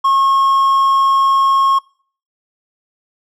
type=tone; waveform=triangle; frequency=1086 Hz; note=C#6; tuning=36 cents flat; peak=-8 dBFS; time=0.04-1.79 s; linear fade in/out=10 ms; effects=noise-tail reverb RT60 0.5 s tail -24 dB re dry